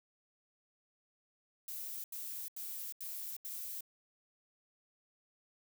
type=noise bursts; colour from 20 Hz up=violet; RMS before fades=-43 dBFS; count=5; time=1.68-3.808 s; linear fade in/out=2 ms; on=360 ms; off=82 ms; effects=none